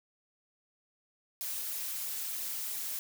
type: noise with flanger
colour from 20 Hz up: blue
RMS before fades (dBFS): -37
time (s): 1.41-2.99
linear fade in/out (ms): 0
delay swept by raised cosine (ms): 0.64 to 6.44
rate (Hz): 3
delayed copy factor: -0.55
effects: none